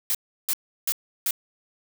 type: noise bursts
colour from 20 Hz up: blue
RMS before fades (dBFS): -24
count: 4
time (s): 0.1-1.308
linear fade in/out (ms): 0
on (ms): 47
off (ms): 340
effects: none